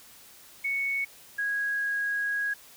sine tone pair in turn, 2217 / 1649.8 Hz, C#7 / G#6, 0 / -12 cents, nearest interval perfect fourth, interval 512 cents, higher first, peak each -26 dBFS, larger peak neither, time 0.64-1.05 / 1.38-2.54 s, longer second, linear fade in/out 10 ms, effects white hiss -52 dBFS RMS until 2.76 s

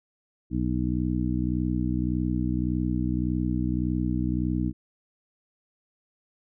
harmonic tone, 61.74 Hz, B1, in tune, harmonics 1 / 2 / 3 / 4 / 5, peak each -30 / -30 / -30 / -30 / -30 dBFS, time 0.5-4.73 s, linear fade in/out 50 ms, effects none

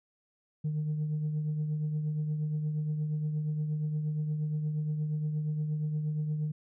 sine tone with tremolo, 152.3 Hz, D#3, 37 cents flat, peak -25 dBFS, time 0.64-6.52 s, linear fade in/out 10 ms, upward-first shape triangle, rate 8.5 Hz, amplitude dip 50%, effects tanh soft clip ceiling -26 dBFS

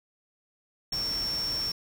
sine tone in noise, 5460 Hz, F8, 40 cents flat, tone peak -28 dBFS, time 0.92-1.72 s, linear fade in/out 5 ms, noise pink, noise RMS -40 dBFS, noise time 0.92-1.72 s, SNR +9 dB, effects none

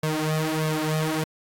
sawtooth tone with flanger, 156.1 Hz, D#3, 6 cents sharp, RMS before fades -25 dBFS, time 0.03-1.24 s, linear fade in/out 5 ms, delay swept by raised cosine 1.8 to 4.8 ms, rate 1.6 Hz, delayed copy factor +0.95, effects AAC 64 kbps

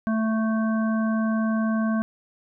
harmonic tone, 221 Hz, A3, 8 cents sharp, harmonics 1 / 3 / 5 / 7, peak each -21 / -32 / -34 / -35 dBFS, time 0.07-2.02 s, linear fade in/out 0 ms, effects none

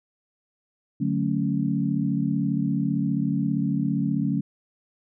sine chord, D major seventh, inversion none, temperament equal, 146.83 / 185 / 220 / 277.2 Hz, D3 / F#3 / A3 / C#4, 0 / 0 / 0 / 0 cents, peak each -27 dBFS, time 1-4.41 s, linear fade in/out 10 ms, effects none

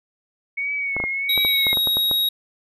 sine tone with vibrato, 2217 Hz, C#7, in tune, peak -22 dBFS, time 0.57-1.74 s, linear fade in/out 10 ms, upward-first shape triangle, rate 1.5 Hz, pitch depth 61 cents each way
clicks, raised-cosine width 1 ms, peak -14 dBFS, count 11, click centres 0.966 / 1.001 / 1.039 / 1.377 / 1.449 / 1.668 / 1.73 / 1.772 / 1.873 / 1.97 / 2.113 s
square tone with pitch glide, 3827 to 3794 Hz, A#7 to A#7, +45 to +30 cents, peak -18 dBFS, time 1.29-2.29 s, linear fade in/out 5 ms, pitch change -15 cents, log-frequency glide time 1.5-1.79 s
effects none

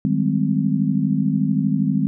sine chord, Ab major seventh, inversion second, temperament just, 155.74 / 194.67 / 207.7 / 259.6 Hz, Eb3 / G3 / Ab3 / C4, +2 / -12 / 0 / -13 cents, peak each -22 dBFS, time 0.05-2.07 s, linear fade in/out 0 ms, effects none

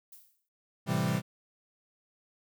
violet noise with exponential decay, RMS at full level -48 dBFS, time 0.12-0.49 s, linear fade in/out 5 ms, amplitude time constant 79 ms
40% pulse chord, A minor seventh, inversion none, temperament equal, 110 / 130.81 / 164.81 / 196 Hz, A2 / C3 / E3 / G3, 0 / 0 / 0 / 0 cents, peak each -36 / -31 / -31 / -31 dBFS, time 0.86-1.22 s, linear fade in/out 50 ms
effects none

